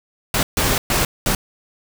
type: noise bursts at uneven times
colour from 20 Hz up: pink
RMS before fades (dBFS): -18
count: 4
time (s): 0.34-0.43 / 0.57-0.78 / 0.9-1.05 / 1.26-1.35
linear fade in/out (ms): 2
effects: none